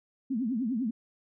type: tone with vibrato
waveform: sine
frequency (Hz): 240.3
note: B3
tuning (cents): -47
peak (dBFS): -27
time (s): 0.3-0.91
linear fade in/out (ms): 10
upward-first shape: triangle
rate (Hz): 10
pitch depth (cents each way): 280
effects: none